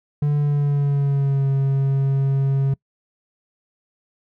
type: tone with pitch glide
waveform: triangle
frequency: 146.4 to 136.6 Hz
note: D3 to C#3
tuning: -5 to -25 cents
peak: -14 dBFS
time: 0.22-2.74 s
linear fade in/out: 5 ms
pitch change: -120 cents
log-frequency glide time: 0.37-1.49 s
effects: noise-tail reverb RT60 0.1 s tail -25 dB re dry